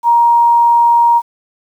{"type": "tone", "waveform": "sine", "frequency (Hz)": 941, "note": "A#5", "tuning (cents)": 16, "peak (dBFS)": -6, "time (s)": [0.03, 1.22], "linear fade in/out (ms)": 50, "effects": ["7-bit"]}